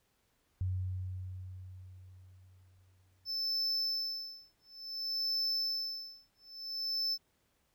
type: tone with exponential decay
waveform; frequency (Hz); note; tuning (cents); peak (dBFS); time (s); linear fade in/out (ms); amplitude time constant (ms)
sine; 92.5; F#2; 0; -30; 0.61-3.42; 0; 610
type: tone with tremolo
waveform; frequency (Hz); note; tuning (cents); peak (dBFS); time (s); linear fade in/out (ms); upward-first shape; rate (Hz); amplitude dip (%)
triangle; 5274; E8; 0; -29; 3.25-7.18; 50; sine; 0.57; 100
effects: pink hiss -75 dBFS RMS until 7.74 s